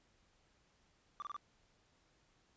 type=tone bursts; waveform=triangle; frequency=1174.7 Hz; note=D6; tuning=in tune; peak=-39 dBFS; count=4; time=1.2-1.365 s; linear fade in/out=0 ms; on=21 ms; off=27 ms; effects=pink hiss -73 dBFS RMS until 2.56 s + resampled to 16000 Hz